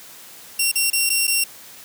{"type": "tone with dropouts", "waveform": "10% pulse", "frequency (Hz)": 2741, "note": "F7", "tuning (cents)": -33, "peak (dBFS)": -8, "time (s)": [0.59, 1.44], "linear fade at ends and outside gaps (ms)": 5, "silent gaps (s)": [[0.716, 0.755], [0.902, 0.93], [1.094, 1.1], [1.27, 1.277]], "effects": ["white hiss -42 dBFS RMS until 1.84 s", "high-pass 100 Hz 12 dB/octave"]}